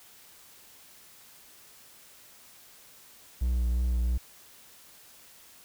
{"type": "tone with vibrato", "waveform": "triangle", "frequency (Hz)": 60.5, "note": "B1", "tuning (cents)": -35, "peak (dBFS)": -22, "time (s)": [3.41, 4.18], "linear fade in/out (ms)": 10, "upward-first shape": "triangle", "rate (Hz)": 2.9, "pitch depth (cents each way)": 41, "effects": ["white hiss -54 dBFS RMS until 5.64 s"]}